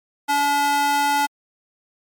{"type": "tone with high-pass filter", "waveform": "square", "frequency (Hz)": 286.8, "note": "D4", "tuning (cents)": -41, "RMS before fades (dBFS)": -19, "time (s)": [0.28, 1.27], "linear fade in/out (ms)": 20, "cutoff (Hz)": 750, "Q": 2, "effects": ["MP3 96 kbps"]}